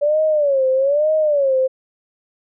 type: tone with vibrato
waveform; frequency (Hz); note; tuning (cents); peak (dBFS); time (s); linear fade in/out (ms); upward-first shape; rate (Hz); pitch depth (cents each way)
sine; 571; D5; -49; -13; 0.01-1.68; 20; sine; 1.1; 160
effects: none